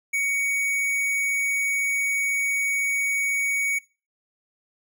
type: tone with hard clipping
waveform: sine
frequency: 2241 Hz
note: C#7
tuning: 18 cents sharp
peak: -23 dBFS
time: 0.13-3.79 s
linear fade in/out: 10 ms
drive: 12 dB
effects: noise-tail reverb RT60 0.3 s tail -19 dB re dry